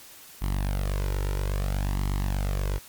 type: tone with flanger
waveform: sawtooth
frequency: 48.31 Hz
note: G1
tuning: 25 cents flat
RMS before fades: -27 dBFS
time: 0.41-2.79 s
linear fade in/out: 20 ms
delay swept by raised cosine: 0.96 to 2.16 ms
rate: 0.6 Hz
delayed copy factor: +0.65
effects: white hiss -48 dBFS RMS until 2.88 s + Opus 48 kbps